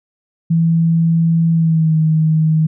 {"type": "tone with pitch glide", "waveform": "sine", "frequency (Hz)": [165.2, 157.65], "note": ["E3", "D#3"], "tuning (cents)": [4, 23], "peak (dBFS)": -10, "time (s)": [0.5, 2.67], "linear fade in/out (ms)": 10, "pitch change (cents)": -81, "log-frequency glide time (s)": [1.52, 1.96], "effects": []}